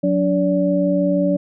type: tone cluster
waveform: sine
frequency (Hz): 182.4 / 288.4 / 575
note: F#3 / D4 / D5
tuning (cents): -24 / -31 / -37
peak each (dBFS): -19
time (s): 0.03-1.37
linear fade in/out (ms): 10
effects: none